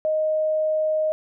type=tone; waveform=sine; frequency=622.3 Hz; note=D#5; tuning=in tune; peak=-19 dBFS; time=0.05-1.12 s; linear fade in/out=0 ms; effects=none